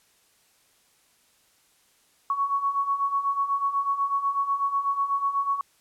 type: beating tone pair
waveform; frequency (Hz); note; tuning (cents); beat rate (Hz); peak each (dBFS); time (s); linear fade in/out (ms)
sine; 1108.7 / 1116.8; C#6 / C#6; 0 / +13; 8.1; -29 / -24; 2.3-5.61; 2
effects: white hiss -63 dBFS RMS until 5.8 s + low-pass 12000 Hz 12 dB/octave